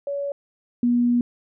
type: tone pair in turn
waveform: sine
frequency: 565 / 241.4 Hz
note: C#5 / B3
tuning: +33 / -39 cents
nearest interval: octave + minor third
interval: 1472 cents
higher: first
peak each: -24 / -16 dBFS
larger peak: second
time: 0.07-0.32 / 0.83-1.21 s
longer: second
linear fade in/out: 2 ms
effects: none